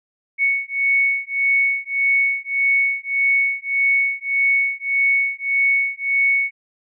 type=beating tone pair; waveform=sine; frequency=2217 / 2218.7 Hz; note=C#7 / C#7; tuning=0 / +1 cents; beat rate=1.7 Hz; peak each=-19 dBFS; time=0.38-6.51 s; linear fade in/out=50 ms; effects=none

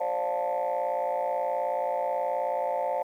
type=chord; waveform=sine; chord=D minor seventh; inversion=third; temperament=just; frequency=528.6 / 587.3 / 704.8 / 881 Hz; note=C5 / D5 / F5 / A5; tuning=+18 / 0 / +16 / +2 cents; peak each=-30 dBFS; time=0-3.03 s; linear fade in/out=10 ms; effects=tanh soft clip ceiling -20 dBFS + 10-bit

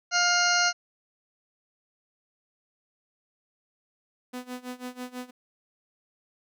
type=harmonic tone; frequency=706 Hz; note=F5; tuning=19 cents sharp; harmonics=1 / 2 / 3 / 4 / 6 / 7 / 8 / 9; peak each=-28 / -24 / -32 / -32 / -28 / -34 / -31 / -31 dBFS; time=0.11-0.73 s; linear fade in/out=50 ms
type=tone with tremolo; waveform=sawtooth; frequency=250 Hz; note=B3; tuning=21 cents sharp; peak=-29 dBFS; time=4.33-5.31 s; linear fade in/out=10 ms; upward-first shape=sine; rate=6.1 Hz; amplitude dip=90%
effects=none

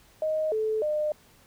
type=tone with pitch steps; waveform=sine; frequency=624 / 435.4 / 605 Hz; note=D#5 / A4 / D#5; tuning=+5 / -18 / -49 cents; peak=-24 dBFS; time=0.22-1.12 s; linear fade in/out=2 ms; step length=300 ms; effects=pink hiss -58 dBFS RMS until 1.46 s

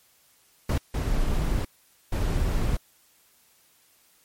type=noise bursts at uneven times; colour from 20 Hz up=brown; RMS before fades=-24 dBFS; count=3; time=0.69-0.78 / 0.94-1.65 / 2.12-2.77 s; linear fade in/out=5 ms; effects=white hiss -61 dBFS RMS until 4.24 s + MP3 64 kbps

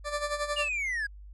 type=tone with tremolo; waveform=20% pulse; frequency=587.3 Hz; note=D5; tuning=in tune; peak=-22 dBFS; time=0.04-0.69 s; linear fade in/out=50 ms; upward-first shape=sine; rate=11 Hz; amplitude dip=70%
type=linear sweep; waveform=triangle; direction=down; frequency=2878 to 1609 Hz; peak=-27 dBFS; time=0.56-1.07 s; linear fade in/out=10 ms
effects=added 50 Hz sine -44 dBFS peak until 1.33 s + resampled to 24000 Hz

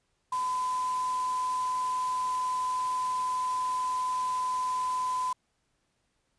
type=tone in noise; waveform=sine; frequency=1011 Hz; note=B5; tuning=40 cents sharp; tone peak=-27 dBFS; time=0.32-5.33 s; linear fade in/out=5 ms; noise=white; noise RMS=-44 dBFS; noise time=0.32-5.33 s; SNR=+14 dB; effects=pink hiss -75 dBFS RMS until 6.38 s + resampled to 22050 Hz

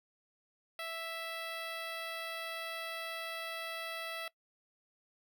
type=tone with notch filter; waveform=10% pulse; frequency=659.3 Hz; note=E5; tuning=in tune; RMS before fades=-41 dBFS; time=0.79-4.28 s; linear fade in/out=2 ms; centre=7600 Hz; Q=1.2; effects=noise-tail reverb RT60 0.1 s tail -21 dB re dry

